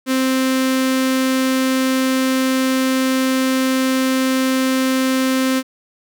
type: tone with notch filter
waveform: sawtooth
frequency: 261.6 Hz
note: C4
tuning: in tune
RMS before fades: -17 dBFS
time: 0.06-5.63 s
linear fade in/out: 50 ms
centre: 750 Hz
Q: 1.8
effects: none